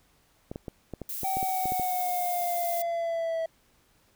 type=clicks; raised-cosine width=2 ms; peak=-22 dBFS; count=11; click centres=0.515 / 0.559 / 0.682 / 0.937 / 1.017 / 1.233 / 1.37 / 1.429 / 1.656 / 1.721 / 1.797 s
type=noise; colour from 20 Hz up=violet; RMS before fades=-35 dBFS; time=1.09-2.82 s; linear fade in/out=2 ms
type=exponential sweep; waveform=triangle; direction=down; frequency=770 to 651 Hz; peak=-25 dBFS; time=1.24-3.46 s; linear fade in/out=5 ms
effects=pink hiss -65 dBFS RMS until 4.15 s